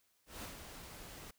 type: noise with ADSR envelope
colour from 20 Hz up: pink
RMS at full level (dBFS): -45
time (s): 0.26-1.31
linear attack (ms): 160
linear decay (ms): 120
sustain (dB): -6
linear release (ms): 5
effects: white hiss -75 dBFS RMS until 1.38 s